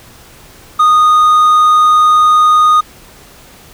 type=tone; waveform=triangle; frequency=1235 Hz; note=D#6; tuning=13 cents flat; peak=-3 dBFS; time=0.79-2.81 s; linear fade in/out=10 ms; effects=pink hiss -39 dBFS RMS until 3.73 s

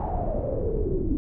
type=noise with low-pass filter sweep; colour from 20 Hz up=brown; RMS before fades=-26 dBFS; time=0-1.17 s; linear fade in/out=0 ms; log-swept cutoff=840 to 300 Hz; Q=8.7; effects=none

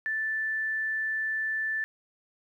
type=tone; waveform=sine; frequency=1760 Hz; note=A6; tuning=in tune; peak=-27 dBFS; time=0.06-1.84 s; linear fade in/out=0 ms; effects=11-bit

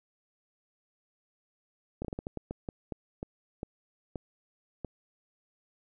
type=slowing click train; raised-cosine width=2 ms; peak=-22 dBFS; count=14; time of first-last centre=2.02-4.847 s; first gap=27 ms; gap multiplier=1.31; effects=none

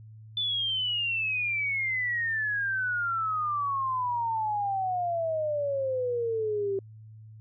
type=exponential sweep; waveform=sine; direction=down; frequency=3520 to 385.6 Hz; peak=-26 dBFS; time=0.37-6.79 s; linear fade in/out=2 ms; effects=added 109 Hz sine -45 dBFS peak until 7.4 s

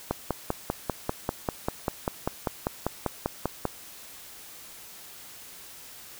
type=click train; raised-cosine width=1 ms; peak=-11 dBFS; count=19; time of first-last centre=0.11-3.653 s; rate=5.08 Hz; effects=white hiss -46 dBFS RMS until 6.19 s

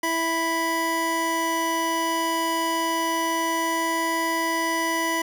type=tone pair together; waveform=25% pulse; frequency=329.3 / 987.8 Hz; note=E4 / B5; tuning=-2 / 0 cents; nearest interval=octave + perfect fifth; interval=1902 cents; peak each=-23 / -21 dBFS; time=0.03-5.22 s; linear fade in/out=5 ms; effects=none

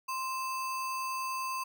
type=tone with sample-and-hold; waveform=sine; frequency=1045 Hz; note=C6; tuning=2 cents flat; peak=-32 dBFS; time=0.08-1.64 s; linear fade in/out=10 ms; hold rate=3675 Hz; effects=none

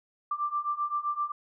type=beating tone pair; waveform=sine; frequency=1174.7 / 1182.4 Hz; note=D6 / D6; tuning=0 / +11 cents; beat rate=7.7 Hz; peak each=-32 / -30 dBFS; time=0.31-1.32 s; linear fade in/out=5 ms; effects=none

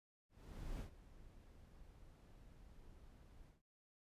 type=noise with ADSR envelope; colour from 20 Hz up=brown; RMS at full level=-45 dBFS; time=0.29-3.62 s; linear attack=510 ms; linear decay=97 ms; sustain=-16 dB; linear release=150 ms; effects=resampled to 32000 Hz

